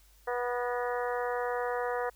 harmonic tone with a mistuned harmonic, 244.6 Hz, B3, 16 cents flat, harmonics 2 / 3 / 4 / 5 / 6 / 7 / 8, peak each -32 / -36 / -38 / -40 / -42 / -43 / -44 dBFS, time 0.27-2.1 s, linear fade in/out 10 ms, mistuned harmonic 8, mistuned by -55 cents, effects added 50 Hz sine -59 dBFS peak until 2.15 s + white hiss -64 dBFS RMS until 2.15 s

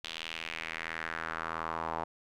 sawtooth tone with band-pass filter sweep, 81.5 Hz, E2, 19 cents flat, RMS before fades -38 dBFS, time 0.04-2.04 s, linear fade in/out 5 ms, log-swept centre 3400 to 880 Hz, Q 2.7, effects none

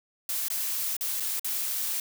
blue noise with dropouts, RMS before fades -30 dBFS, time 0.29-2 s, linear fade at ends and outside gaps 2 ms, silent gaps 0.484-0.501 / 0.967-1.009 / 1.2-1.204 / 1.396-1.445 s, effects none

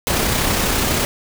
pink noise with amplitude modulation, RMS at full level -17 dBFS, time 0.07-1.05 s, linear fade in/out 0 ms, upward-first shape sine, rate 32.3 Hz, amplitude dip 30%, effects none

